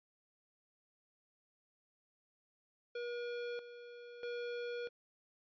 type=tone with tremolo; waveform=square; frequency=480 Hz; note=B4; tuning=49 cents flat; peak=-40 dBFS; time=2.95-4.89 s; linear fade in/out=5 ms; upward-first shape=square; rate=0.78 Hz; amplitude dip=70%; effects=resampled to 11025 Hz